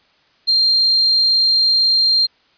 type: tone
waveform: sine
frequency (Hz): 4186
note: C8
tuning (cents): 0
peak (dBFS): -11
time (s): 0.47-2.27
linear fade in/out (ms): 20
effects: white hiss -56 dBFS RMS until 2.57 s + resampled to 11025 Hz